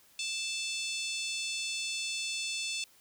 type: harmonic tone with a mistuned harmonic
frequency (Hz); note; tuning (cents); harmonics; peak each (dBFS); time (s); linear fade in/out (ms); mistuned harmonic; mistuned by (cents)
880; A5; 0; 3 / 4 / 5 / 6 / 7 / 8 / 9 / 10; -37 / -39 / -41 / -43 / -44 / -45 / -46 / -47; 0.19-2.84; 2; 9; +15
effects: white hiss -62 dBFS RMS until 3 s